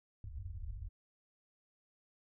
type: low-pass noise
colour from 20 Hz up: white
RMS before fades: -44 dBFS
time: 0.24-0.89 s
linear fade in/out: 2 ms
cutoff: 100 Hz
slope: 96 dB/octave
effects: none